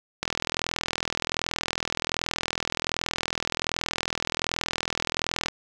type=click train; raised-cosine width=0.2 ms; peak=-8 dBFS; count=218; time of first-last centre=0.23-5.484 s; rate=41.3 Hz; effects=none